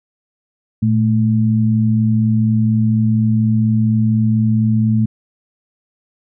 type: tone pair together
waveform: sine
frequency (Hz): 114 / 218.2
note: A#2 / A3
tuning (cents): -38 / -14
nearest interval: major seventh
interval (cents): 1124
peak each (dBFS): -14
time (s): 0.82-5.06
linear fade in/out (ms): 10
effects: none